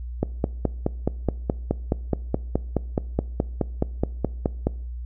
click train, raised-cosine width 2 ms, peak -7 dBFS, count 22, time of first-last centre 0.23-4.67 s, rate 4.73 Hz, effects noise-tail reverb RT60 0.6 s tail -22 dB re dry + added 60 Hz sine -30 dBFS peak until 5.05 s

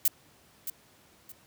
violet noise with echo, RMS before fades -23 dBFS, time 0.05-0.08 s, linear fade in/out 2 ms, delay 620 ms, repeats 2, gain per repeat -11 dB, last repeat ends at 1.32 s, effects pink hiss -60 dBFS RMS until 1.46 s + high-pass 80 Hz 12 dB/octave

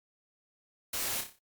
white noise with echo, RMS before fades -34 dBFS, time 0.93-1.21 s, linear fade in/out 5 ms, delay 30 ms, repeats 6, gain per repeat -6 dB, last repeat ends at 1.39 s, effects MP3 96 kbps

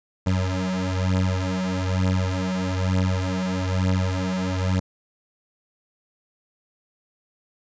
25% pulse beating tone pair, 92.5 / 93.6 Hz, F#2 / F#2, 0 / +20 cents, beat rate 1.1 Hz, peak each -20 / -21 dBFS, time 0.26-4.8 s, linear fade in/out 10 ms, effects resampled to 16000 Hz

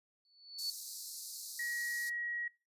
sine tone with exponential growth, 4456 Hz, C#8, 8 cents sharp, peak -32 dBFS, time 0.25-0.7 s, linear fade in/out 1 ms, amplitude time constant 97 ms
pink high-pass noise, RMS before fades -45 dBFS, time 0.58-2.1 s, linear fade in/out 10 ms, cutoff 4100 Hz, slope 96 dB/octave
sine tone, 1905 Hz, A#6, 37 cents sharp, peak -36 dBFS, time 1.59-2.48 s, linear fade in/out 5 ms
effects noise-tail reverb RT60 0.3 s tail -23 dB re dry + resampled to 32000 Hz

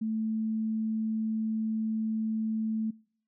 sine tone, 220 Hz, A3, in tune, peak -28 dBFS, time 0.01-2.91 s, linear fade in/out 10 ms, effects noise-tail reverb RT60 0.6 s tail -26 dB re dry

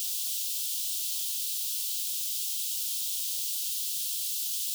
white high-pass noise, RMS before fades -32 dBFS, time 0-4.74 s, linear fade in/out 0 ms, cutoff 3000 Hz, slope 48 dB/octave, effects none

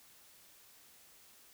silence, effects white hiss -61 dBFS RMS until 1.53 s

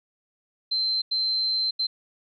sine tone bursts at uneven times, 4106 Hz, C8, 33 cents flat, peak -22 dBFS, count 3, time 0.71-1.02 / 1.11-1.71 / 1.79-1.87 s, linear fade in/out 10 ms, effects none

